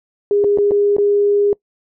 sine tone with dropouts, 408 Hz, G#4, 31 cents flat, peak -11 dBFS, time 0.31-1.53 s, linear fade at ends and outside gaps 1 ms, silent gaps 0.44-0.444 / 0.575-0.585 / 0.71-0.717 / 0.966-0.983 s, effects noise-tail reverb RT60 0.1 s tail -24 dB re dry

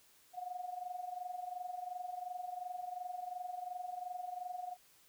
sine tone with amplitude modulation, 724 Hz, F#5, 38 cents flat, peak -37 dBFS, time 0.33-4.77 s, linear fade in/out 50 ms, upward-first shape sine, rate 22.8 Hz, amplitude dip 75%, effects white hiss -66 dBFS RMS until 5.08 s

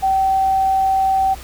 sine tone, 770 Hz, G5, 31 cents flat, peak -13 dBFS, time 0.02-1.35 s, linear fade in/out 20 ms, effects added 60 Hz sine -35 dBFS peak until 1.43 s + pink hiss -38 dBFS RMS until 1.43 s

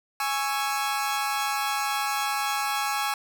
sawtooth chord, C# minor, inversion second, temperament equal with one note detuned, 830.6 / 1108.7 / 1328.4 Hz, G#5 / C#6 / E6, 0 / 0 / +13 cents, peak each -24 / -27 / -28 dBFS, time 0.2-3.14 s, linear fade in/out 2 ms, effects 8-bit

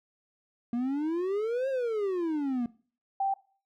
triangle exponential two-way sweep, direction up then down, 232.6 to 547 to 232.6 Hz, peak -25 dBFS, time 0.73-2.66 s, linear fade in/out 2 ms, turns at 1.69 s
sine tone, 782 Hz, G5, 4 cents flat, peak -25 dBFS, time 3.2-3.34 s, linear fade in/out 5 ms
effects noise-tail reverb RT60 0.4 s tail -19 dB re dry

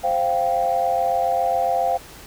sine chord, C suspended fourth, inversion none, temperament just, 523.3 / 697.7 / 784.9 Hz, C5 / F5 / G5, 0 / -2 / +2 cents, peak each -24 / -20 / -22 dBFS, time 0.03-1.98 s, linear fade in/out 20 ms, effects tanh soft clip ceiling -8 dBFS + pink hiss -42 dBFS RMS until 2.26 s

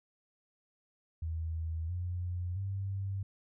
sine tone with pitch steps, 81.1 / 88.95 / 97.57 Hz, E2 / F2 / G2, -28 / +32 / -8 cents, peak -33 dBFS, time 1.22-3.23 s, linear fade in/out 5 ms, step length 670 ms, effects none

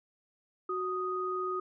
sine tone pair together, 370 / 1244.5 Hz, F#4 / D#6, 0 / 0 cents, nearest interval octave + major sixth, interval 2100 cents, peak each -34 / -33 dBFS, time 0.69-1.6 s, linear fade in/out 5 ms, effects none

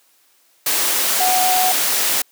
sine tone in noise, 740 Hz, F#5, in tune, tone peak -16 dBFS, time 1.2-1.72 s, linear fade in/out 5 ms, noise white, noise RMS -18 dBFS, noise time 0.66-2.22 s, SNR -1 dB, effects white hiss -57 dBFS RMS until 2.31 s + high-pass 300 Hz 12 dB/octave

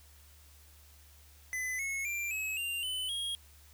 square tone with pitch steps, 2015 / 2185 / 2369 / 2568 / 2785 / 3019 / 3273 Hz, B6 / C#7 / D7 / E7 / F7 / F#7 / G#7, +34 / -26 / +14 / -46 / -5 / +34 / -26 cents, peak -34 dBFS, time 1.53-3.35 s, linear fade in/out 0 ms, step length 260 ms, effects added 73 Hz sine -57 dBFS peak until 3.73 s + white hiss -61 dBFS RMS until 3.73 s

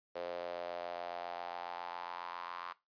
sawtooth tone with high-pass filter sweep, 87.31 Hz, F2, in tune, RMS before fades -43 dBFS, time 0.15-2.73 s, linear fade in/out 10 ms, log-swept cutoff 520 to 1100 Hz, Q 4.6, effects noise-tail reverb RT60 0.2 s tail -17 dB re dry + resampled to 11025 Hz

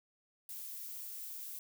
violet noise, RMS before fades -45 dBFS, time 0.49-1.59 s, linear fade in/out 2 ms, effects none

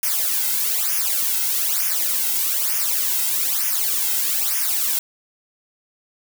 blue noise with flanger, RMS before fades -21 dBFS, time 0.03-4.99 s, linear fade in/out 2 ms, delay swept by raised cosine 0.24 to 1.74 ms, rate 1.1 Hz, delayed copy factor -0.85, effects none

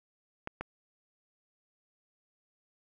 clicks, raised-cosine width 0.5 ms, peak -21 dBFS, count 2, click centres 0.474 / 0.61 s, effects none

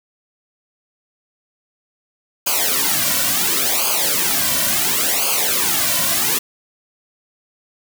white noise with flanger, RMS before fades -18 dBFS, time 2.46-6.39 s, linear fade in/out 10 ms, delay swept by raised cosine 0.53 to 2.43 ms, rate 0.71 Hz, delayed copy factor -0.95, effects none

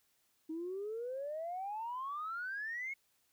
sine exponential sweep, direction up, 311.1 to 2206 Hz, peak -37 dBFS, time 0.49-2.94 s, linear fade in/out 10 ms, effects tanh soft clip ceiling -33 dBFS + white hiss -75 dBFS RMS until 3.32 s

